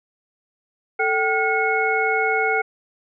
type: tone cluster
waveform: sine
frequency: 440.2 / 771 / 1431 / 2189 Hz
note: A4 / G5 / F6 / C#7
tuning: +1 / -29 / +42 / -22 cents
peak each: -23 dBFS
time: 0.99-2.62 s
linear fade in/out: 10 ms
effects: none